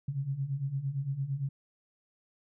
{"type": "beating tone pair", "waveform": "sine", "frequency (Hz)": [131.9, 140.7], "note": ["C3", "C#3"], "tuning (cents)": [14, 26], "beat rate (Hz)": 8.8, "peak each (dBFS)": [-36, -32], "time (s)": [0.08, 1.49], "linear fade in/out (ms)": 5, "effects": []}